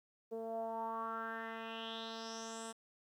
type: tone with low-pass filter sweep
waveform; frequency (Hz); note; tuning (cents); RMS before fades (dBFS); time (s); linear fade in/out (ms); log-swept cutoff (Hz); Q
10% pulse; 225.6; A3; +44; -43; 0.31-2.73; 20; 490 to 9000; 5.1
effects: 12-bit